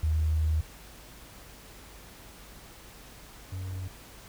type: tone pair in turn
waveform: sine / triangle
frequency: 78.3 / 93.37 Hz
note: D#2 / F#2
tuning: +11 / +16 cents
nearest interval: minor third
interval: 305 cents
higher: second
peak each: -23 / -31 dBFS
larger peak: first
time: 0.03-0.61 / 3.52-3.88 s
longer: first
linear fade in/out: 5 ms
effects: added 50 Hz sine -53 dBFS peak until 4.28 s + pink hiss -50 dBFS RMS until 4.28 s